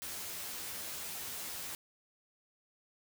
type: noise with comb filter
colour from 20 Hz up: white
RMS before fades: -42 dBFS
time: 0.02-1.75 s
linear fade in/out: 0 ms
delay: 12 ms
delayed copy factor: +0.8
effects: none